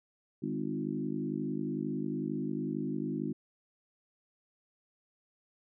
harmonic tone with a mistuned harmonic, 51.1 Hz, G#1, 27 cents flat, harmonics 3 / 4 / 5 / 6 / 7, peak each -40 / -37 / -37 / -38 / -41 dBFS, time 0.42-3.33 s, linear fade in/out 10 ms, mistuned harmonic 6, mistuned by +24 cents, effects none

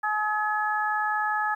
harmonic tone, 424.8 Hz, G#4, 39 cents sharp, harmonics 2 / 3 / 4, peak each -27 / -29 / -28 dBFS, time 0.03-1.55 s, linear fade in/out 10 ms, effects 10-bit

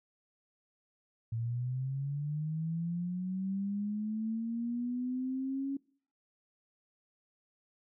sine linear sweep, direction up, 112.4 to 277.2 Hz, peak -32 dBFS, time 1.32-5.77 s, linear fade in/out 5 ms, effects noise-tail reverb RT60 0.5 s tail -23 dB re dry

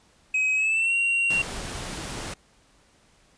triangle tone with pitch glide, 2538 to 2752 Hz, D#7 to F7, +34 to -26 cents, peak -19 dBFS, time 0.34-1.42 s, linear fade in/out 5 ms, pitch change +140 cents, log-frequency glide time 0.55-0.94 s
pink noise, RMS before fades -34 dBFS, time 1.3-2.34 s, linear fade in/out 5 ms
effects pink hiss -60 dBFS RMS until 3.37 s + resampled to 22050 Hz

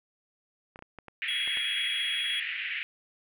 clicks, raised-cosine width 0.5 ms, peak -29 dBFS, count 7, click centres 0.759 / 0.791 / 0.824 / 0.987 / 1.083 / 1.476 / 1.572 s
pink band-pass noise, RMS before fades -34 dBFS, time 1.22-2.83 s, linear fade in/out 0 ms, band 1800 to 2900 Hz, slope 48 dB/octave
triangle tone, 3322 Hz, G#7, in tune, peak -28 dBFS, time 1.28-2.4 s, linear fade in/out 2 ms
effects none

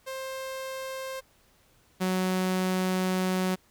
sawtooth tone pair in turn, 528 / 185.49 Hz, C5 / F#3, +16 / +5 cents, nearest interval octave + tritone, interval 1811 cents, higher first, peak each -30 / -21 dBFS, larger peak second, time 0.06-1.21 / 2-3.56 s, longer second, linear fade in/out 20 ms, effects pink hiss -63 dBFS RMS until 3.7 s

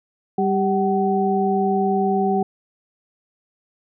sine tone cluster, 195.8 / 393.8 / 755 Hz, G3 / G4 / F#5, -2 / +8 / +35 cents, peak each -21 dBFS, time 0.38-2.43 s, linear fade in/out 5 ms, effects none

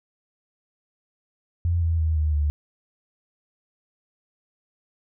sine tone with pitch steps, 85.8 / 82.64 / 79.59 / 76.66 / 73.84 Hz, F2 / E2 / D#2 / D#2 / D2, -30 / +5 / +40 / -25 / +10 cents, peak -19 dBFS, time 1.65-2.5 s, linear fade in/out 0 ms, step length 170 ms, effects none

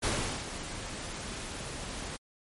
pink noise with ADSR envelope, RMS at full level -29 dBFS, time 0.02-2.17 s, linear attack 19 ms, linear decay 400 ms, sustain -10 dB, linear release 14 ms, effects MP3 48 kbps

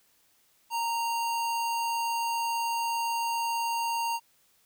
square tone, 927 Hz, A#5, 10 cents flat, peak -28 dBFS, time 0.7-4.2 s, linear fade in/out 50 ms, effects white hiss -66 dBFS RMS until 4.65 s

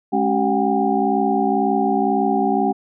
sine tone cluster, 209.6 / 275.3 / 383.9 / 736 / 798 Hz, G#3 / C#4 / G4 / F#5 / G5, +16 / -12 / -36 / -9 / +31 cents, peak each -22 dBFS, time 0.12-2.73 s, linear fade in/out 20 ms, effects none

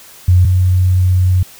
sine tone pair in turn, 90.4 / 91.61 Hz, F#2 / F#2, -40 / -17 cents, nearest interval unison, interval 23 cents, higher second, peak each -5 / -8 dBFS, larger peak first, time 0.28-0.45 / 0.45-1.43 s, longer second, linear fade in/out 5 ms, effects white hiss -39 dBFS RMS until 1.59 s

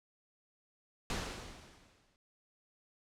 pink noise with exponential decay, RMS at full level -35 dBFS, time 1.1-2.16 s, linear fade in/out 1 ms, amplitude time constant 230 ms, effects low-pass 7000 Hz 12 dB/octave

